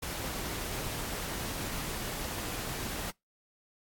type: noise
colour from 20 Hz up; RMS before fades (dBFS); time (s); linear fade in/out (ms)
pink; -37; 0.02-3.11; 10
effects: noise-tail reverb RT60 0.2 s tail -25 dB re dry + AAC 64 kbps